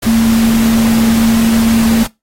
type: tone in noise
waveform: sine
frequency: 226.5 Hz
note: A#3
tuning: 50 cents flat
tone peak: -7 dBFS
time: 0.06-2.04 s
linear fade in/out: 10 ms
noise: pink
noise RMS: -20 dBFS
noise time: 0.02-2.07 s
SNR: +10 dB
effects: noise-tail reverb RT60 0.2 s tail -21 dB re dry + AAC 48 kbps